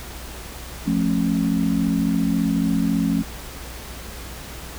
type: chord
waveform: sine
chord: F augmented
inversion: none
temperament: just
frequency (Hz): 174.61 / 218.3 / 272.8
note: F3 / A3 / C#4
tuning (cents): 0 / -13 / -28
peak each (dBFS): -22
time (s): 0.86-3.23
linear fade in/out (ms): 20
effects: added 60 Hz sine -37 dBFS peak until 4.78 s + pink hiss -37 dBFS RMS until 4.78 s